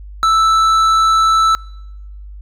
sine tone with tanh clipping, 1318.5 Hz, E6, in tune, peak -11 dBFS, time 0.23-1.55 s, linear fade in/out 0 ms, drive 10 dB, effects noise-tail reverb RT60 1.0 s tail -26 dB re dry + added 50 Hz sine -30 dBFS peak until 2.41 s

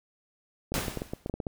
clicks, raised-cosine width 2 ms, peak -19 dBFS, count 11, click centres 0.72 / 0.781 / 0.882 / 0.973 / 1.019 / 1.135 / 1.261 / 1.297 / 1.34 / 1.402 / 1.468 s
pink noise with exponential decay, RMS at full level -28 dBFS, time 0.74-1.3 s, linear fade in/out 1 ms, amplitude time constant 120 ms
effects none

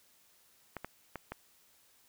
clicks, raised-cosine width 0.5 ms, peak -24 dBFS, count 4, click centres 0.767 / 0.846 / 1.157 / 1.32 s, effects white hiss -66 dBFS RMS until 2.08 s

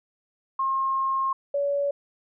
sine tone pair in turn, 1071 / 567.3 Hz, C6 / C#5, +40 / +40 cents, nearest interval major seventh, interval 1100 cents, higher first, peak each -22 dBFS, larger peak neither, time 0.59-1.33 / 1.54-1.91 s, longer first, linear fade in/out 5 ms, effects none

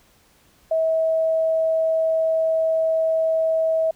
sine tone, 645 Hz, E5, 38 cents flat, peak -17 dBFS, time 0.71-3.91 s, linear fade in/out 5 ms, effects pink hiss -57 dBFS RMS until 3.95 s

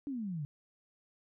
sine exponential sweep, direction down, 293.7 to 138.59 Hz, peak -35 dBFS, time 0.07-0.45 s, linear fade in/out 0 ms, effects none

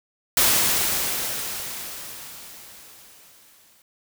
white noise with exponential decay, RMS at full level -17 dBFS, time 0.37-3.82 s, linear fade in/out 2 ms, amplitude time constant 750 ms, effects none

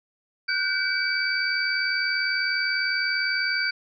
sine tone cluster, 1466 / 1546 / 2291 / 4626 Hz, F#6 / G6 / D7 / D8, -16 / -24 / -44 / -27 cents, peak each -28 dBFS, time 0.48-3.71 s, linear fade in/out 10 ms, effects none

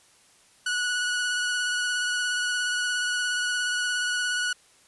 sawtooth tone with vibrato, 1469 Hz, F#6, 13 cents flat, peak -21 dBFS, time 0.66-4.53 s, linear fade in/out 5 ms, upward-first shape sine, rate 17 Hz, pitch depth 17 cents each way, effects white hiss -58 dBFS RMS until 4.87 s + resampled to 24000 Hz

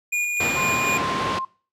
square tone with tremolo, 2437 Hz, D#7, 37 cents flat, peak -21 dBFS, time 0.12-0.98 s, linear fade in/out 10 ms, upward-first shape square, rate 4 Hz, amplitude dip 25%
pink band-pass noise, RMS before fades -27 dBFS, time 0.4-1.39 s, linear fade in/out 5 ms, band 140 to 3600 Hz, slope 12 dB/octave
sine tone with pitch glide, 1046.5 to 1055 Hz, C6 to C6, 0 to +14 cents, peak -25 dBFS, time 0.56-1.45 s, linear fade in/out 5 ms, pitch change +14 cents, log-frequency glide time 1.12-1.21 s
effects noise-tail reverb RT60 0.4 s tail -23 dB re dry + low-pass 12000 Hz 12 dB/octave

